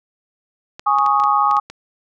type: clicks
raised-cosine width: 0.2 ms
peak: -16 dBFS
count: 8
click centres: 0.795 / 0.986 / 1.063 / 1.2 / 1.238 / 1.512 / 1.568 / 1.7 s
type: chord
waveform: sine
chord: Ab suspended fourth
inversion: none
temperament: equal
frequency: 830.6 / 1108.7 / 1244.5 Hz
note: Ab5 / Db6 / Eb6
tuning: 0 / 0 / 0 cents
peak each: -17 dBFS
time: 0.86-1.6 s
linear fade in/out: 10 ms
effects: none